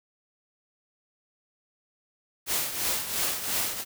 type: noise with tremolo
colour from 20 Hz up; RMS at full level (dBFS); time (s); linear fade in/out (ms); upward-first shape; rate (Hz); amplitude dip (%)
white; -26; 2.46-3.85; 50; triangle; 2.9; 70
effects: none